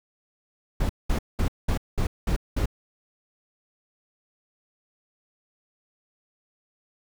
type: noise bursts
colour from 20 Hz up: brown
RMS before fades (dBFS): -23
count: 7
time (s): 0.8-2.658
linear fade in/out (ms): 5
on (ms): 94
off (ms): 200
effects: none